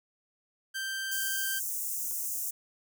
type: tone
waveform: sawtooth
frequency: 1568 Hz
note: G6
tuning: in tune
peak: -29 dBFS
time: 0.74-1.6 s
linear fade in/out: 20 ms
type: high-pass noise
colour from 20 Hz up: white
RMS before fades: -34 dBFS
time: 1.11-2.51 s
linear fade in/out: 10 ms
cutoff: 6100 Hz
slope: 48 dB/octave
effects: none